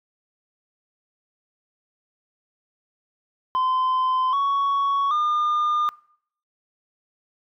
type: tone with pitch steps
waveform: sine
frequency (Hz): 1029 / 1115.7 / 1209.6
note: C6 / C#6 / D#6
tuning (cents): -29 / +11 / -49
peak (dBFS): -16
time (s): 3.55-5.89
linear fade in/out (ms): 0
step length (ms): 780
effects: noise-tail reverb RT60 0.6 s tail -24 dB re dry + tanh soft clip ceiling -18 dBFS